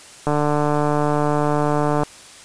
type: click train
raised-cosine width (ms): 1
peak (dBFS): -6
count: 262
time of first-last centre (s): 0.27-2.034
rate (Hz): 148
effects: white hiss -42 dBFS RMS until 2.44 s + resampled to 22050 Hz